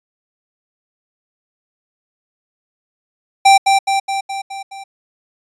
square tone with echo, 784 Hz, G5, in tune, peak -6 dBFS, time 3.45-3.58 s, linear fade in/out 10 ms, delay 210 ms, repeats 6, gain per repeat -4 dB, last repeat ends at 4.84 s, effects resampled to 22050 Hz

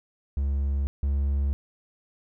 triangle tone pair in turn, 69.5 / 69.81 Hz, C#2 / C#2, +5 / +13 cents, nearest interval unison, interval 8 cents, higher second, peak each -21 / -20 dBFS, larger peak second, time 0.37-0.87 / 1.03-1.53 s, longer neither, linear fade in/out 0 ms, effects none

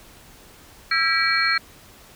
sine tone cluster, 1336 / 1614 / 1943 / 2308 / 4260 Hz, E6 / G#6 / B6 / D7 / C8, +23 / -50 / -29 / -31 / +30 cents, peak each -24 dBFS, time 0.91-1.58 s, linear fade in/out 5 ms, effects pink hiss -48 dBFS RMS until 2.15 s

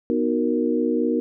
sine chord, B major seventh, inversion none, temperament equal, 246.9 / 311.1 / 370 / 466.2 Hz, B3 / D#4 / F#4 / A#4, 0 / 0 / 0 / 0 cents, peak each -23 / -24 / -27 / -24 dBFS, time 0.1-1.2 s, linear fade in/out 0 ms, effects none

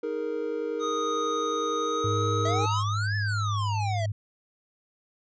triangle chord, D# suspended fourth, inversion none, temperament equal with one note detuned, 314 / 415.3 / 466.2 Hz, D#4 / G#4 / A#4, +16 / 0 / 0 cents, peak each -33 / -32 / -28 dBFS, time 0.03-2.66 s, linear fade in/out 5 ms
square tone with pitch glide, 1244.5 to 1271.4 Hz, D#6 to D#6, 0 to +37 cents, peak -29 dBFS, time 0.79-2.84 s, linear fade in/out 50 ms, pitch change +37 cents, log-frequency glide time 1.78-2.24 s
sine tone, 103.83 Hz, G#2, in tune, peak -26 dBFS, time 2.04-4.12 s, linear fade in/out 5 ms
square exponential two-way sweep, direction up then down, 638 to 1760 to 638 Hz, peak -30 dBFS, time 2.45-4.06 s, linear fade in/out 5 ms, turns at 3.16 s
effects resampled to 16000 Hz

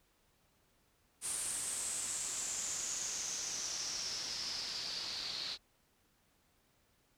white noise with low-pass filter sweep, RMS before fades -40 dBFS, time 1.21-5.58 s, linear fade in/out 50 ms, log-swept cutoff 9200 to 4200 Hz, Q 6.3, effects pink hiss -73 dBFS RMS until 7.17 s

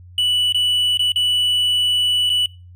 triangle tone with dropouts, 2960 Hz, F#7, in tune, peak -13 dBFS, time 0.18-2.46 s, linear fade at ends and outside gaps 2 ms, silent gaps 0.524-0.545 / 0.973-0.993 / 1.12-1.159 / 2.295-2.3 s, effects noise-tail reverb RT60 0.3 s tail -22 dB re dry + added 89 Hz sine -39 dBFS peak until 2.75 s

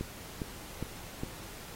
click train, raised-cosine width 3 ms, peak -21 dBFS, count 4, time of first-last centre 0.01-1.234 s, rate 2.45 Hz, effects pink hiss -47 dBFS RMS until 1.75 s + AAC 48 kbps

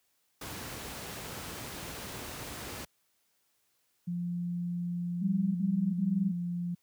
pink noise, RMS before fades -41 dBFS, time 0.41-2.85 s, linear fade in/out 5 ms
sine tone, 174.61 Hz, F3, in tune, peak -31 dBFS, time 4.07-6.75 s, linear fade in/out 10 ms
sine tone bursts, 196 Hz, G3, in tune, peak -27 dBFS, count 3, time 5.21-6.318 s, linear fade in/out 20 ms, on 340 ms, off 44 ms
effects white hiss -74 dBFS RMS until 6.82 s + high-pass 60 Hz 12 dB/octave

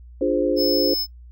sine chord, D half-diminished seventh, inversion none, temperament equal, 293.7 / 349.2 / 415.3 / 523.3 Hz, D4 / F4 / Ab4 / C5, 0 / 0 / 0 / 0 cents, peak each -22 / -23 / -25 / -22 dBFS, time 0.21-0.94 s, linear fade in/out 5 ms
square tone, 5220 Hz, E8, 18 cents flat, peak -22 dBFS, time 0.56-1.07 s, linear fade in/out 50 ms
effects noise-tail reverb RT60 0.1 s tail -19 dB re dry + added 60 Hz sine -40 dBFS peak until 1.31 s

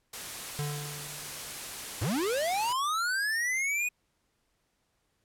white noise, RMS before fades -39 dBFS, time 0.13-2.73 s, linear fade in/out 5 ms
square tone with exponential decay, 146.7 Hz, D3, 2 cents flat, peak -30 dBFS, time 0.59-1.7 s, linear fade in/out 0 ms, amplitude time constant 240 ms
square linear sweep, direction up, 81.1 to 2500 Hz, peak -28 dBFS, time 2.01-3.89 s, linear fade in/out 10 ms
effects pink hiss -75 dBFS RMS until 5.24 s + low-pass 12000 Hz 12 dB/octave

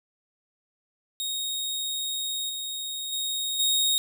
sawtooth tone with level steps, 3741 Hz, A#7, 5 cents sharp, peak -25 / -28 / -24 / -18 dBFS, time 1.2-3.98 s, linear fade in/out 0 ms, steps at 2.49 / 3.12 / 3.59 s, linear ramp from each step 10 ms, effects none

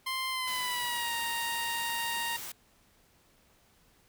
15% pulse tone with pitch glide, 1046.5 to 932.3 Hz, C6 to A#5, 0 to 0 cents, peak -25 dBFS, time 0.06-2.37 s, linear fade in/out 10 ms, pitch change -200 cents, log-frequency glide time 0.29-1.13 s
white noise, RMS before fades -41 dBFS, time 0.47-2.52 s, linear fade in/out 5 ms
effects pink hiss -65 dBFS RMS until 4.08 s

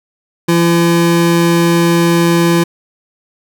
square tone pair together, 169.83 / 339.1 Hz, F3 / E4, -48 / +49 cents, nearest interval octave, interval 1197 cents, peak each -12 dBFS, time 0.48-2.64 s, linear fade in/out 10 ms, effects none

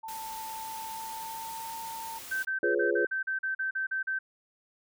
sine tone with pitch glide, 889 to 905.1 Hz, A5 to A5, +18 to +49 cents, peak -37 dBFS, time 0.03-2.19 s, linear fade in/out 10 ms, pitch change +31 cents, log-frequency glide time 0.75-1.67 s
white noise, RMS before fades -44 dBFS, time 0.08-2.45 s, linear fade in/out 5 ms
sine tone bursts, 1549 Hz, G6, 21 cents flat, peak -28 dBFS, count 12, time 2.31-4.19 s, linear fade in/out 10 ms, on 120 ms, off 40 ms
sine chord, C# dominant seventh, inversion first, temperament equal with one note detuned, 349.2 / 416.7 / 493.9 / 554.4 Hz, E#4 / G#4 / B4 / C#5, 0 / +6 / 0 / 0 cents, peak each -30 / -29 / -31 / -33 dBFS, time 2.63-3.05 s, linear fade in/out 2 ms
effects none

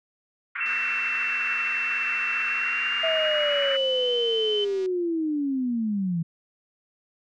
pink band-pass noise, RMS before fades -31 dBFS, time 0.55-3.77 s, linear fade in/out 10 ms, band 1300 to 2300 Hz, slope 48 dB/octave
sine tone with pitch glide, 2692 to 3057 Hz, E7 to G7, +36 to -44 cents, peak -25 dBFS, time 0.6-4.65 s, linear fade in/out 10 ms, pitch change +220 cents, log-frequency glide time 2.46-4.13 s
click train, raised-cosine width 0.2 ms, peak -30 dBFS, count 1009, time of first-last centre 0.66-4.86 s, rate 240 Hz
sine linear sweep, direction down, 655 to 160.9 Hz, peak -23 dBFS, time 3.03-6.23 s, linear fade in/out 10 ms
effects none

